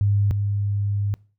sine tone pair in turn, 101.4 / 101.4 Hz, G#2 / G#2, -41 / -41 cents, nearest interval unison, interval 0 cents, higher neither, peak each -16 / -20 dBFS, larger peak first, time 0.01-0.31 / 0.31-1.14 s, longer second, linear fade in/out 0 ms, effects noise-tail reverb RT60 0.4 s tail -24 dB re dry

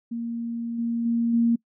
sine tone with level steps, 233.1 Hz, A#3, in tune, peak -27 / -23 / -20 / -17 dBFS, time 0.11-1.56 s, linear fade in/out 10 ms, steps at 0.78 / 1.05 / 1.33 s, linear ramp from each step 10 ms, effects noise-tail reverb RT60 0.1 s tail -25 dB re dry

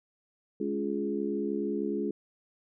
harmonic tone with a mistuned harmonic, 69.7 Hz, C#2, 10 cents sharp, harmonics 3 / 4 / 5 / 6, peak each -34 / -34 / -34 / -34 dBFS, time 0.6-2.11 s, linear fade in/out 5 ms, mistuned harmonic 4, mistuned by +20 cents, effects none

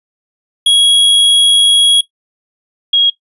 square / sine tone pair in turn, 3317 / 3290 Hz, G#7 / G#7, -3 / -17 cents, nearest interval unison, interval 14 cents, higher first, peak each -6 dBFS, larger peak neither, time 0.66-2.01 / 2.93-3.1 s, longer first, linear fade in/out 5 ms, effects noise-tail reverb RT60 0.1 s tail -17 dB re dry + resampled to 24000 Hz

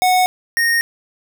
square tone pair in turn, 736 / 1854.6 Hz, F#5 / A#6, -9 / -9 cents, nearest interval octave + major third, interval 1600 cents, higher second, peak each -12 / -14 dBFS, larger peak first, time 0.02-0.26 / 0.57-0.81 s, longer neither, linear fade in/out 0 ms, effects none

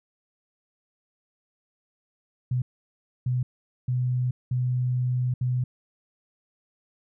sine tone bursts at uneven times, 125.4 Hz, B2, 27 cents sharp, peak -22 dBFS, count 5, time 2.51-2.62 / 3.26-3.43 / 3.88-4.31 / 4.51-5.34 / 5.41-5.64 s, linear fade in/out 5 ms, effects none

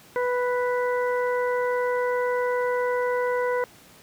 harmonic tone, 493.9 Hz, B4, in tune, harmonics 1 / 2 / 3 / 4, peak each -23 / -29 / -33 / -35 dBFS, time 0.16-3.64 s, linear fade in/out 0 ms, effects pink hiss -51 dBFS RMS until 4.02 s + high-pass 100 Hz 12 dB/octave

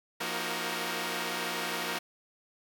5% pulse tone cluster, 175 / 235.4 / 315.8 / 374.4 / 464.3 Hz, F3 / A#3 / D#4 / F#4 / A#4, +4 / +17 / +26 / +20 / -7 cents, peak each -27 dBFS, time 0.2-1.99 s, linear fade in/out 10 ms, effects none

